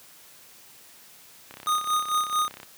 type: click train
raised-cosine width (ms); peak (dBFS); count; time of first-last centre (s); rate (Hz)
0.3; -25; 38; 1.51-2.631; 33
type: tone with tremolo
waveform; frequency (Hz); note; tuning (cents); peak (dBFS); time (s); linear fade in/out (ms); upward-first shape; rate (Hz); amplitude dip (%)
square; 1234; D#6; -15; -21; 1.67-2.48; 0; sine; 4.5; 75
effects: white hiss -51 dBFS RMS until 2.77 s + high-pass 80 Hz 12 dB/octave